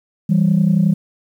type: tone pair together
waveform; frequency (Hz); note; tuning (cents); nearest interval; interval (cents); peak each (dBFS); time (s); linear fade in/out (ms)
sine; 164.81 / 195.99; E3 / G3; 0 / 0; minor third; 300; -13; 0.29-0.94; 10
effects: tanh soft clip ceiling -6 dBFS + 8-bit